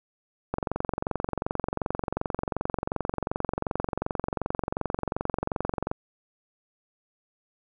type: click train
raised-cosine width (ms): 1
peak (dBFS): -13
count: 123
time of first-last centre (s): 0.54-5.914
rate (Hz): 22.7
effects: none